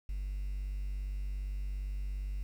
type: tone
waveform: triangle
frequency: 48.71 Hz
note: G1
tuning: 10 cents flat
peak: -31 dBFS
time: 0.09-2.43 s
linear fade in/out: 0 ms
effects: tanh soft clip ceiling -29 dBFS + 10-bit